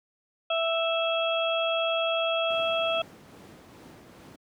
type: harmonic tone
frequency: 659.3 Hz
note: E5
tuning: in tune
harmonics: 1 / 2 / 4 / 5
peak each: -26 / -32 / -32 / -31 dBFS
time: 0.5-3.02 s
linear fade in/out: 5 ms
type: noise with tremolo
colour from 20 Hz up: brown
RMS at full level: -39 dBFS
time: 2.5-4.36 s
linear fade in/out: 5 ms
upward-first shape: sine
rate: 2.4 Hz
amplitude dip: 25%
effects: high-pass 200 Hz 12 dB/octave